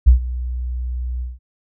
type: tone with ADSR envelope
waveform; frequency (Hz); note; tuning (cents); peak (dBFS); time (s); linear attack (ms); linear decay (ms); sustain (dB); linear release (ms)
sine; 61.74; B1; 0; -3; 0.06-1.39; 19; 110; -18; 180
effects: none